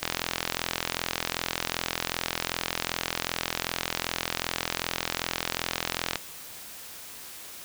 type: click train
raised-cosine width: 0.2 ms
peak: -8 dBFS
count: 262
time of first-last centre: 0.03-6.157 s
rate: 42.6 Hz
effects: white hiss -43 dBFS RMS until 7.64 s